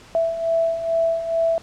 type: beating tone pair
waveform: sine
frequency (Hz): 659.3 / 661.6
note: E5 / E5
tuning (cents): 0 / +6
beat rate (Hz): 2.3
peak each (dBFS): -25 / -19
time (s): 0.15-1.58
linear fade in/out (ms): 0
effects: pink hiss -46 dBFS RMS until 1.62 s + low-pass 7000 Hz 12 dB/octave